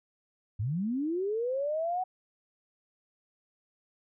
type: linear sweep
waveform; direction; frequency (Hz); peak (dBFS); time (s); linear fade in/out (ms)
sine; up; 92.4 to 753; -28; 0.59-2.04; 10
effects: none